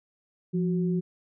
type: tone pair together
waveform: sine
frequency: 174.61 / 370 Hz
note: F3 / F#4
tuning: 0 / 0 cents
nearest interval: octave + minor second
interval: 1300 cents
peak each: -24 / -31 dBFS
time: 0.53-1.01 s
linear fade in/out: 20 ms
effects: none